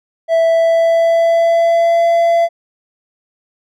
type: tone with pitch glide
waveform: triangle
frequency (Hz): 659.3 to 676.7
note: E5 to E5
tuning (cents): 0 to +45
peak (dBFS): -7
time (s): 0.28-2.49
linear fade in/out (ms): 50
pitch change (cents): +45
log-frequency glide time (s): 0.46-2.06
effects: none

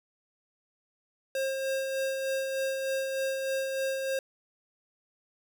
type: tone with tremolo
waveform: square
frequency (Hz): 535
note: C5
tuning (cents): +38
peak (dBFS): -28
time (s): 1.35-4.19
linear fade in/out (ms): 2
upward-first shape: sine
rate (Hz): 3.3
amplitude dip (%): 35
effects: none

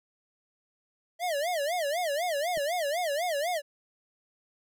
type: tone with vibrato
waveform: square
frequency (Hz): 638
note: D#5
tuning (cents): +43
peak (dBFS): -28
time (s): 1.19-3.62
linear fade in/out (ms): 50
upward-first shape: sine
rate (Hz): 4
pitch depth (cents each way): 230
type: clicks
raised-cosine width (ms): 2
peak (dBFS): -32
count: 2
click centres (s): 2.572 / 2.578
effects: none

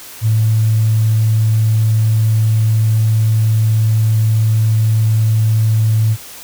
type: tone with tanh clipping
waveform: triangle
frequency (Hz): 110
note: A2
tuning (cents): 0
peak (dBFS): -9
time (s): 0.21-6.17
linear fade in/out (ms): 50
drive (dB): 2
effects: white hiss -34 dBFS RMS until 6.43 s

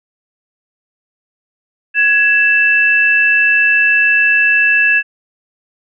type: tone pair together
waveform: sine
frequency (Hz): 1671.3 / 2653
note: G#6 / E7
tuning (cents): +10 / +10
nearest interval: minor sixth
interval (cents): 800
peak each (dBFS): -11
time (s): 1.94-5.03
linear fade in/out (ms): 50
effects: none

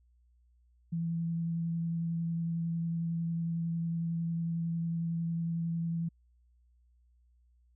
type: tone with vibrato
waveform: sine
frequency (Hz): 166.8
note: E3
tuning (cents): +21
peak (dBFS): -30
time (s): 0.92-6.09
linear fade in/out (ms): 10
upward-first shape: triangle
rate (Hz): 11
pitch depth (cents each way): 13
effects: added 60 Hz sine -63 dBFS peak until 7.75 s

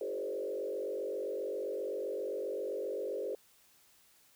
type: tone with frequency modulation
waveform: sine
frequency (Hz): 466.2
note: A#4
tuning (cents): 0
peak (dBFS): -34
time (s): 0.01-3.35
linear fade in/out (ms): 2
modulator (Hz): 47.6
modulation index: 2
effects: white hiss -65 dBFS RMS until 4.35 s

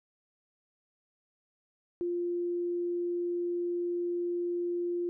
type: tone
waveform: sine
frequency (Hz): 349.2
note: F4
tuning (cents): 0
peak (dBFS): -29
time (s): 2.01-5.09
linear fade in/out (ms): 0
effects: none

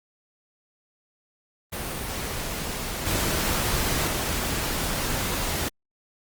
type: noise with level steps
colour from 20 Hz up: pink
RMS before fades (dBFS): -31 / -25 / -27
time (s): 1.72-5.69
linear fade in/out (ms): 10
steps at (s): 3.06 / 4.07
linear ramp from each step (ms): 10
effects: Opus 32 kbps

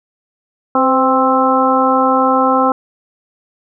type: harmonic tone with a mistuned harmonic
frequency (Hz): 263.2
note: C4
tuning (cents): +10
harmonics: 1 / 2 / 3 / 4 / 5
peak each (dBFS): -16 / -16 / -16 / -16 / -16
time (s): 0.75-2.72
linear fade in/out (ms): 2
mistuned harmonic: 2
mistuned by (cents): -35
effects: none

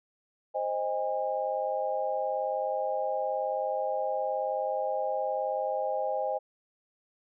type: chord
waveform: sine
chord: Ab major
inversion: first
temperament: equal with one note detuned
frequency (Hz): 523.3 / 622.3 / 812.1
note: C5 / Eb5 / Ab5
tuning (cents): 0 / 0 / -39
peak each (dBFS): -32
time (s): 0.54-6.39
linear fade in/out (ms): 20
effects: none

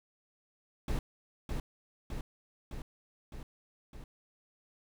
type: noise with echo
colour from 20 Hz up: brown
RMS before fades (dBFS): -32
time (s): 0.88-0.99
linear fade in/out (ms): 2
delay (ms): 610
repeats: 5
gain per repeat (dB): -3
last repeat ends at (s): 4.04
effects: none

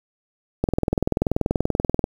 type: click train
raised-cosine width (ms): 2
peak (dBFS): -6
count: 30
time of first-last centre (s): 0.64-2.041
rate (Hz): 20.7
effects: 7-bit

